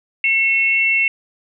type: tone pair together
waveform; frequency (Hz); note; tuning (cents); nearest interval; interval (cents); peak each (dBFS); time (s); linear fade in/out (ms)
sine; 2187 / 2701; C#7 / E7; -24 / +42; major third; 366; -16; 0.24-1.08; 2
effects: none